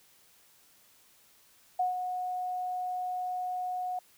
sine tone with ADSR envelope, 730 Hz, F#5, 24 cents flat, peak -24 dBFS, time 1.79-3.99 s, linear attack 8 ms, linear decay 140 ms, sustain -7 dB, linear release 3 ms, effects white hiss -62 dBFS RMS until 4.17 s

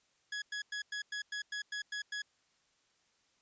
sawtooth tone bursts, 1676 Hz, G#6, 15 cents sharp, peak -33 dBFS, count 10, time 0.32-2.22 s, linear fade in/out 5 ms, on 100 ms, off 100 ms, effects white hiss -73 dBFS RMS until 3.41 s + resampled to 16000 Hz

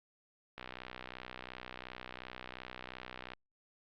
click train, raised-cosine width 0.3 ms, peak -27 dBFS, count 174, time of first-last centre 0.58-3.335 s, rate 62.8 Hz, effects low-pass 4000 Hz 12 dB/octave + Opus 48 kbps

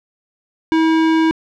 square tone, 322 Hz, E4, 41 cents flat, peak -12 dBFS, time 0.72-1.31 s, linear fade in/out 0 ms, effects low-pass 3000 Hz 12 dB/octave

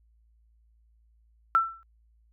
sine tone with exponential decay, 1339 Hz, E6, 27 cents sharp, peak -15 dBFS, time 1.55-1.83 s, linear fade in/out 0 ms, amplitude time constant 59 ms, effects added 56 Hz sine -60 dBFS peak until 2.32 s

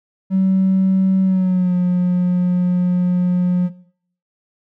triangle tone with pitch glide, 189.9 to 179.24 Hz, F#3 to F3, +45 to +45 cents, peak -9 dBFS, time 0.3-3.7 s, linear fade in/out 50 ms, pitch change -100 cents, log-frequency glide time 1.22-1.75 s, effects noise-tail reverb RT60 0.6 s tail -20 dB re dry + tanh soft clip ceiling -9 dBFS

